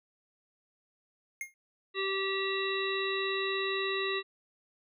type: tone with exponential decay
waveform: square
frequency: 2133 Hz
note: C7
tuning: 33 cents sharp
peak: -32 dBFS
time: 1.41-1.54 s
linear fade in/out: 1 ms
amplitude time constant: 27 ms
type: harmonic tone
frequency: 388.1 Hz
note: G4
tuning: 17 cents flat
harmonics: 1 / 3 / 5 / 7 / 9 / 10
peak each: -33 / -38 / -36 / -38 / -49 / -37 dBFS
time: 1.94-4.23 s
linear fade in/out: 50 ms
effects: none